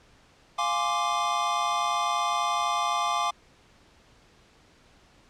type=chord; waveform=square; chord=D half-diminished seventh; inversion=first; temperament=equal; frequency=698.5 / 830.6 / 1046.5 / 1174.7 Hz; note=F5 / Ab5 / C6 / D6; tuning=0 / 0 / 0 / 0 cents; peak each=-32 / -32 / -32 / -28 dBFS; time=0.58-3.31 s; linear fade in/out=10 ms; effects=pink hiss -58 dBFS RMS until 5.29 s + low-pass 6000 Hz 12 dB/octave